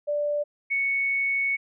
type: tone pair in turn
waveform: sine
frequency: 587.3 / 2217 Hz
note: D5 / C#7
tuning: 0 / 0 cents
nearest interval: octave + major seventh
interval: 2300 cents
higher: second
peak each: -23 / -22 dBFS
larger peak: second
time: 0.07-0.44 / 0.7-1.57 s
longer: second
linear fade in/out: 20 ms
effects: none